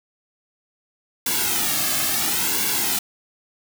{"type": "noise with flanger", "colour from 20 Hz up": "white", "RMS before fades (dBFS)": -22, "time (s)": [1.26, 2.99], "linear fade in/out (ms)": 5, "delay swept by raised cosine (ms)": [1.6, 2.11], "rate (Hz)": 0.73, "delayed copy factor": -0.8, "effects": []}